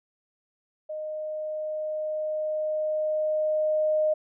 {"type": "tone with level ramp", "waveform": "sine", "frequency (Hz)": 617, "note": "D#5", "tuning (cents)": -15, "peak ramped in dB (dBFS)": [-31, -20], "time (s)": [0.89, 4.14], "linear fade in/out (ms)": 10, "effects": []}